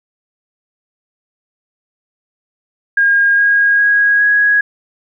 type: tone with pitch steps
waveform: sine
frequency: 1622 / 1635.2 / 1648.4 / 1661.8 Hz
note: G#6 / G#6 / G#6 / G#6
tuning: -41 / -27 / -13 / +1 cents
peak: -8 dBFS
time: 2.97-4.61 s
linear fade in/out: 5 ms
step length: 410 ms
effects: none